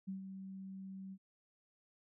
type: tone with ADSR envelope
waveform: sine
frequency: 191.7 Hz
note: G3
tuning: 38 cents flat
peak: -38 dBFS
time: 0.07-1.18 s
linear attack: 18 ms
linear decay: 120 ms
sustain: -7 dB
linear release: 55 ms
effects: none